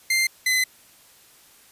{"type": "tone pair in turn", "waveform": "sawtooth", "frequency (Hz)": [2093, 2029], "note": ["C7", "B6"], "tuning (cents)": [0, 46], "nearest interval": "minor second", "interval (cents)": 54, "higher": "first", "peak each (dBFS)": -15, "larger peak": "neither", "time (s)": [[0.1, 0.27], [0.46, 0.64]], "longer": "second", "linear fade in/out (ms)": 5, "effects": ["white hiss -53 dBFS RMS until 1.71 s", "resampled to 32000 Hz"]}